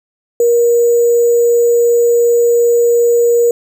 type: tone with sample-and-hold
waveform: sine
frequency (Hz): 472.7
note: A#4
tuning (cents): +24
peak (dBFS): -7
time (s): 0.4-3.51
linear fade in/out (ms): 2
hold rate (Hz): 7350
effects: none